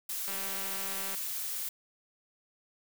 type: noise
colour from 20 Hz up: blue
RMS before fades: -36 dBFS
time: 0.09-1.69 s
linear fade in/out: 5 ms
type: click train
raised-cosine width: 0.3 ms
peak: -26 dBFS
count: 169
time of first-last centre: 0.28-1.146 s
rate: 194 Hz
effects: none